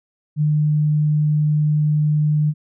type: tone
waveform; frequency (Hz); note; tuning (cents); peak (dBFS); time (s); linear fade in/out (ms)
sine; 150.9; D3; +47; -14; 0.36-2.54; 50
effects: none